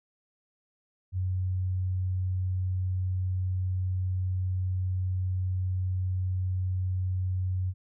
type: tone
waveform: sine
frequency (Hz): 92.5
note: F#2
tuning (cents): 0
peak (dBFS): -26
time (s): 1.12-7.74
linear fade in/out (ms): 50
effects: none